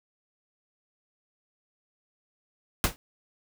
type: noise with exponential decay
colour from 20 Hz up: pink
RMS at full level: -19 dBFS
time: 2.84-2.96 s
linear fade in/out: 0 ms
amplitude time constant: 26 ms
effects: none